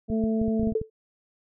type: harmonic tone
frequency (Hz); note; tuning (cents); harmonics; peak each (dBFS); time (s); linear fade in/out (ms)
221.4; A3; +11; 1 / 2 / 3; -23 / -30 / -35; 0.08-0.74; 50
type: clicks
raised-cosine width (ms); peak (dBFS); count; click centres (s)
5; -20; 9; 0.101 / 0.239 / 0.416 / 0.481 / 0.597 / 0.631 / 0.673 / 0.723 / 0.815
type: tone with exponential decay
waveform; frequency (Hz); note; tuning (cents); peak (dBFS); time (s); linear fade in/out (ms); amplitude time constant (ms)
sine; 440; A4; 0; -18; 0.75-0.9; 5; 31
effects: none